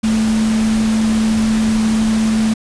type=tone in noise; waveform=sine; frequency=220 Hz; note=A3; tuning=in tune; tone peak=-12 dBFS; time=0.03-2.54 s; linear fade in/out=10 ms; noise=pink; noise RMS=-25 dBFS; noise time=0.03-2.54 s; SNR=+10 dB; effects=resampled to 22050 Hz